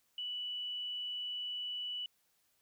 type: tone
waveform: sine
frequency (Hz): 2960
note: F#7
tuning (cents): 0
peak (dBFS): -37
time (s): 0.18-2.06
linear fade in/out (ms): 2
effects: white hiss -75 dBFS RMS until 2.61 s